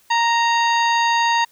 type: harmonic tone with a mistuned harmonic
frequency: 932.3 Hz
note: A#5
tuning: in tune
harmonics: 1 / 2 / 3 / 4 / 5 / 7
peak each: -16 / -22 / -26 / -28 / -30 / -33 dBFS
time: 0.1-1.45 s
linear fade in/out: 10 ms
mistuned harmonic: 3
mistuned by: -21 cents
effects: white hiss -56 dBFS RMS until 1.51 s